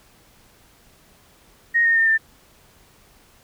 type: tone with pitch steps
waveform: sine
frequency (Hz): 1867 / 1840.2 / 1813.9 / 1787.8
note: A#6 / A#6 / A#6 / A6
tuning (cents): +2 / -23 / -48 / +27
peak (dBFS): -14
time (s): 1.74-2.18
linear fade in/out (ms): 20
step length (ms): 110
effects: pink hiss -54 dBFS RMS until 3.43 s